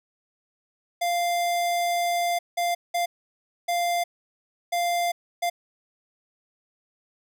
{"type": "tone bursts at uneven times", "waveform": "square", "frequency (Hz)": 696, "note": "F5", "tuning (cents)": -6, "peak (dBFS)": -23, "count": 6, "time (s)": [[1.01, 2.39], [2.57, 2.75], [2.94, 3.06], [3.68, 4.04], [4.72, 5.12], [5.42, 5.5]], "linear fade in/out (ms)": 10, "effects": []}